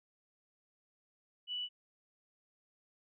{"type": "tone", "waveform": "sine", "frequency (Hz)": 2959, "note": "F#7", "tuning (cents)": -1, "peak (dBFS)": -36, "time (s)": [1.47, 1.69], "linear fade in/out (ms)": 50, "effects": []}